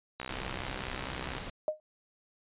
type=click train; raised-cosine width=0.3 ms; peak=-21 dBFS; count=77; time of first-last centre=0.2-1.382 s; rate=64.3 Hz
type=noise; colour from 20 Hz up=pink; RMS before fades=-40 dBFS; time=0.29-1.5 s; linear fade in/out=5 ms
type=tone with exponential decay; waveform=sine; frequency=616 Hz; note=D#5; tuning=17 cents flat; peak=-23 dBFS; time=1.68-1.8 s; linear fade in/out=1 ms; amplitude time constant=25 ms
effects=resampled to 8000 Hz